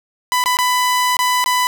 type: tone with dropouts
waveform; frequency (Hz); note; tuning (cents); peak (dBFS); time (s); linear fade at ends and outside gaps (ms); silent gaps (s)
sawtooth; 997; B5; +16; -10; 0.32-1.67; 0; 0.439-0.459 / 0.57-0.588 / 1.168-1.191 / 1.441-1.46
effects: none